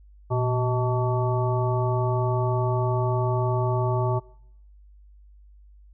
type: harmonic tone with a mistuned harmonic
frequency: 126.2 Hz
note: B2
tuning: 38 cents sharp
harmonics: 1 / 3 / 5 / 7 / 9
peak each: -23 / -28 / -30 / -31 / -33 dBFS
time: 0.3-4.2 s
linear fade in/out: 20 ms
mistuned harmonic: 1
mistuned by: -110 cents
effects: noise-tail reverb RT60 0.7 s tail -23 dB re dry + added 50 Hz sine -48 dBFS peak until 5.93 s